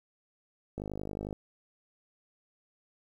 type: click train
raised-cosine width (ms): 2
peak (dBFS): -24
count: 29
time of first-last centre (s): 0.78-1.328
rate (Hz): 51.1
effects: 10-bit